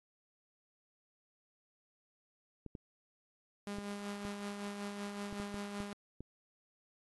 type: clicks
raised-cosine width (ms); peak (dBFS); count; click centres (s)
3; -32; 9; 2.663 / 2.752 / 3.785 / 4.251 / 5.327 / 5.4 / 5.543 / 5.803 / 6.206
type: tone with tremolo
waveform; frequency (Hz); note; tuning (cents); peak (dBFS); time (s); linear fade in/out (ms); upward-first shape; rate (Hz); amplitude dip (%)
sawtooth; 203.1; G#3; -38; -35; 3.67-5.93; 0; sine; 5.3; 40
effects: AAC 32 kbps